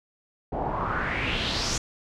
pink noise with low-pass filter sweep, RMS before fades -28 dBFS, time 0.52-1.78 s, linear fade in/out 5 ms, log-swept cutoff 630 to 6700 Hz, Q 3.8, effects none

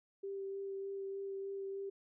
sine tone with vibrato, 392 Hz, G4, in tune, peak -39 dBFS, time 0.23-1.9 s, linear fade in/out 10 ms, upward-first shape sine, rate 3.3 Hz, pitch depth 11 cents each way, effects none

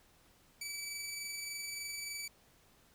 15% pulse tone with amplitude modulation, 2300 Hz, D7, 37 cents flat, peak -32 dBFS, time 0.61-2.28 s, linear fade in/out 5 ms, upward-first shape sine, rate 23.4 Hz, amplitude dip 30%, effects pink hiss -66 dBFS RMS until 2.94 s

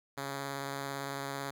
5% pulse tone with vibrato, 138.7 Hz, C#3, 1 cent sharp, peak -25 dBFS, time 0.17-1.51 s, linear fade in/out 10 ms, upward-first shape triangle, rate 18 Hz, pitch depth 18 cents each way, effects none

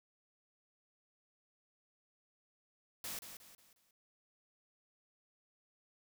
white noise with echo, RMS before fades -43 dBFS, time 3.04-3.19 s, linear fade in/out 2 ms, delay 180 ms, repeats 4, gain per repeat -8 dB, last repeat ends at 3.91 s, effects none

